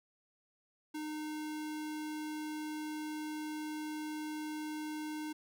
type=tone; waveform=square; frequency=306 Hz; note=D#4; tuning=29 cents flat; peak=-39 dBFS; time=0.94-5.33 s; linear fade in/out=10 ms; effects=none